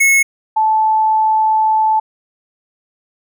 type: tone pair in turn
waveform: square / sine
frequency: 2186 / 872.5 Hz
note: C#7 / A5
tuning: -25 / -15 cents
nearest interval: octave + major third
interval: 1590 cents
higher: first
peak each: -9 / -10 dBFS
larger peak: first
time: 0-0.23 / 0.56-2 s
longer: second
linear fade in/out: 10 ms
effects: none